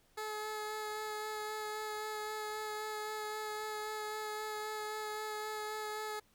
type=tone with vibrato; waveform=15% pulse; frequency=428.1 Hz; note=A4; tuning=47 cents flat; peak=-32 dBFS; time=0.17-6.2 s; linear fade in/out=10 ms; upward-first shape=sine; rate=3.8 Hz; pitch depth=13 cents each way; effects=pink hiss -70 dBFS RMS until 6.34 s